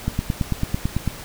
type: click train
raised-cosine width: 5 ms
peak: -8 dBFS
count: 10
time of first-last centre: 0.08-1.077 s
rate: 9.03 Hz
effects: pink hiss -37 dBFS RMS until 1.24 s